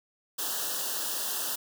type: band-stop noise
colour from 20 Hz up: white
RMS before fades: -32 dBFS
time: 0.38-1.56 s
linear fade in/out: 10 ms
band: 1800 to 2700 Hz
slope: 96 dB/octave
effects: high-pass 300 Hz 12 dB/octave